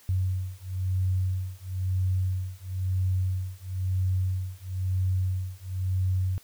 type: beating tone pair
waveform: sine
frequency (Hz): 92.6 / 93.6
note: F#2 / F#2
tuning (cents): +2 / +20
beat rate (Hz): 1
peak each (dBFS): -28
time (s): 0.09-6.38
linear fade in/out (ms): 0
effects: white hiss -56 dBFS RMS until 6.43 s